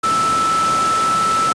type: tone in noise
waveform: sine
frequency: 1318.5 Hz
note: E6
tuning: in tune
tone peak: -14 dBFS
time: 0.03-1.53 s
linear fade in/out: 10 ms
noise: pink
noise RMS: -23 dBFS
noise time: 0.03-1.53 s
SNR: +6 dB
effects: high-pass 150 Hz 12 dB/octave + resampled to 22050 Hz